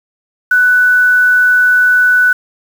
sine tone with quantisation, 1489 Hz, F#6, 11 cents sharp, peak -6 dBFS, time 0.51-2.33 s, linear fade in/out 5 ms, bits 5, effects none

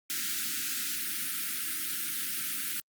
white band-stop noise, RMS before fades -33 dBFS, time 0.1-2.8 s, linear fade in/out 0 ms, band 340 to 1300 Hz, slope 96 dB/octave, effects high-pass 200 Hz 12 dB/octave + Opus 48 kbps

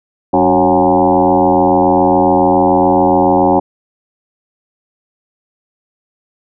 sine tone with frequency modulation, 551 Hz, C#5, 11 cents flat, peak -7 dBFS, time 0.33-3.6 s, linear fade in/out 10 ms, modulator 87.1 Hz, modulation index 4, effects none

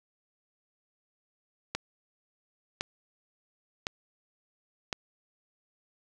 click train, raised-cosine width 0.2 ms, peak -13 dBFS, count 4, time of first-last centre 1.75-4.928 s, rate 0.944 Hz, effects none

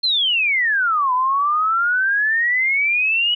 sine exponential two-way sweep, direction down then up, 4246 to 992 to 2955 Hz, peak -15 dBFS, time 0.03-3.35 s, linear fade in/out 10 ms, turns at 1.13 s, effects none

